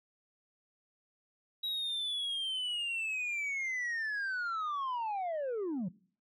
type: linear sweep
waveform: sine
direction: down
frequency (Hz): 3864 to 162.6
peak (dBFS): -30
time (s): 1.63-5.89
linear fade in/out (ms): 10
effects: noise-tail reverb RT60 0.5 s tail -23 dB re dry + tanh soft clip ceiling -32 dBFS

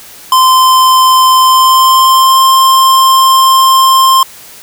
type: tone with pitch glide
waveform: square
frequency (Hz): 1036 to 1054.1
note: C6 to C6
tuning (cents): -17 to +13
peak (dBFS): -4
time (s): 0.32-4.23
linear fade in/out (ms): 2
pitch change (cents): +30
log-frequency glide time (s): 1.4-2.42
effects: white hiss -33 dBFS RMS until 4.62 s

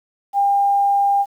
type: tone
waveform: sine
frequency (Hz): 801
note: G5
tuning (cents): +37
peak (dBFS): -13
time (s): 0.33-1.26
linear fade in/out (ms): 50
effects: 8-bit

